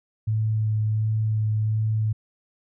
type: tone with vibrato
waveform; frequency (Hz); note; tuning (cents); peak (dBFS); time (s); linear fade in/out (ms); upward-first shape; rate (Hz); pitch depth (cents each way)
sine; 108.6; A2; -22; -20; 0.27-2.13; 10; sine; 1.4; 13
effects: none